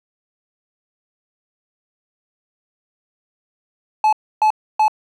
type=tone bursts; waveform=triangle; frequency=861 Hz; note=A5; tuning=38 cents flat; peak=-9 dBFS; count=3; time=4.04-4.881 s; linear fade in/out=2 ms; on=87 ms; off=290 ms; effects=none